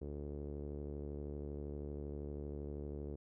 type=tone with low-pass filter; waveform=sawtooth; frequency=72.7 Hz; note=D2; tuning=17 cents flat; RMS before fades=-44 dBFS; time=0.01-3.16 s; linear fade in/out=10 ms; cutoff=420 Hz; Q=3.3; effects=none